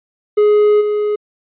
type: tone with level steps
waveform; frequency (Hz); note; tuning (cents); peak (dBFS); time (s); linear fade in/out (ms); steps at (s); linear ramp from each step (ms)
triangle; 418.7; G#4; +14; -6 / -12; 0.37-1.16; 10; 0.8; 20
effects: resampled to 8000 Hz